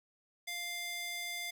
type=tone with high-pass filter; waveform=square; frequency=698.5 Hz; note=F5; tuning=in tune; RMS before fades=-40 dBFS; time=0.47-1.51 s; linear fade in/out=10 ms; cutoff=2100 Hz; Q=1.1; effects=none